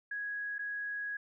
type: tone with dropouts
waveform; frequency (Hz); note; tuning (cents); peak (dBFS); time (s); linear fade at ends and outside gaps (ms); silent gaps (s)
sine; 1662; G#6; +1; -35; 0.11-1.17; 5; 0.583-0.591
effects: none